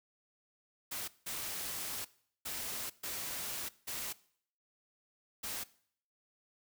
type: noise bursts at uneven times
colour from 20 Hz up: white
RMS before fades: -40 dBFS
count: 6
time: 0.91-1.08 / 1.26-2.05 / 2.45-2.9 / 3.03-3.69 / 3.87-4.13 / 5.43-5.64 s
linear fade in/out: 10 ms
effects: noise-tail reverb RT60 0.6 s tail -20 dB re dry